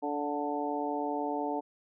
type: harmonic tone with a mistuned harmonic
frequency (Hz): 145.8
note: D3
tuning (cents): -12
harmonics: 2 / 3 / 4 / 5 / 6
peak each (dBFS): -35 / -37 / -39 / -36 / -36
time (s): 0.02-1.61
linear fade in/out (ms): 20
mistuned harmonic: 6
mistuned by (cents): +20
effects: none